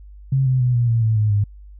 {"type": "tone with pitch steps", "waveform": "sine", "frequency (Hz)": [134.5, 129.39, 124.48, 119.76, 115.21, 110.84, 106.63, 102.58], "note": ["C3", "C3", "B2", "A#2", "A#2", "A2", "G#2", "G#2"], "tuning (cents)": [48, -19, 14, 47, -20, 13, 46, -21], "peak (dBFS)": -14, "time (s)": [0.32, 1.44], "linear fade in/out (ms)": 5, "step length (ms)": 140, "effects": ["added 50 Hz sine -38 dBFS peak until 1.79 s"]}